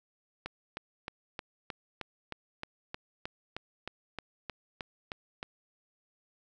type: click train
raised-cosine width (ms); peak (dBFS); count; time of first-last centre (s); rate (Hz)
0.3; -21; 17; 0.46-5.429; 3.22
effects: none